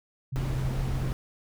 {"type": "tone with pitch glide", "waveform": "sine", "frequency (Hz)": [131.4, 130.34], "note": ["C3", "C3"], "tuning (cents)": [8, -6], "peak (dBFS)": -29, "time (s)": [0.32, 1.13], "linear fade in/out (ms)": 10, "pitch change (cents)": -14, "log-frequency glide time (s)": [0.54, 0.88]}
{"type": "noise", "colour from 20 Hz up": "brown", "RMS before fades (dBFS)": -31, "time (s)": [0.36, 1.13], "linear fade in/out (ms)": 0}
{"effects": []}